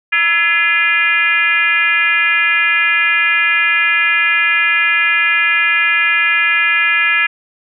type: tone with frequency modulation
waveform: sine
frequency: 2058 Hz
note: C7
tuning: 29 cents flat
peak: -10 dBFS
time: 0.12-7.27 s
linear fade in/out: 10 ms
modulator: 368 Hz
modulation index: 1.6
effects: none